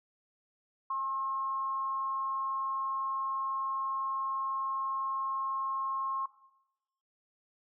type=tone with amplitude modulation; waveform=sine; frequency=1073 Hz; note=C6; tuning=43 cents sharp; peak=-29 dBFS; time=0.9-6.26 s; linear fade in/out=5 ms; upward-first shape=sine; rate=240 Hz; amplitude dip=35%; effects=noise-tail reverb RT60 0.9 s tail -17 dB re dry